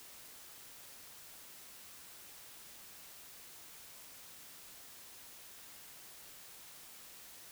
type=silence; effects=white hiss -54 dBFS RMS until 7.51 s